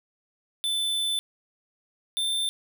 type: tone pair in turn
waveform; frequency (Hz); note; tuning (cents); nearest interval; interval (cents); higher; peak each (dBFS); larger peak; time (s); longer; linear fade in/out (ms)
square; 3520 / 3565; A7 / A7; 0 / +22; unison; 22; second; -25 / -25; neither; 0.64-1.19 / 2.17-2.49; first; 0
effects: none